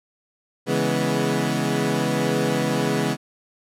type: chord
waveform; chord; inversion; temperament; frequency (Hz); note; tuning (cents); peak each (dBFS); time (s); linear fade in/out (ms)
20% pulse; C# minor seventh; none; equal with one note detuned; 139.07 / 164.81 / 207.7 / 246.9; C#3 / E3 / G#3 / B3; +6 / 0 / 0 / 0; -21; 0.66-3.17; 50
effects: low-pass 12000 Hz 12 dB/octave